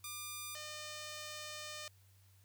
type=tone pair in turn; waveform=5% pulse; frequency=1200 / 606.1 Hz; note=D6 / D#5; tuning=+37 / -46 cents; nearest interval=octave; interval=1183 cents; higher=first; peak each=-31 / -33 dBFS; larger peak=first; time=0.04-0.55 / 0.55-1.88 s; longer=second; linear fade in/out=2 ms; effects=added 96 Hz sine -63 dBFS peak until 2.44 s + white hiss -71 dBFS RMS until 2.44 s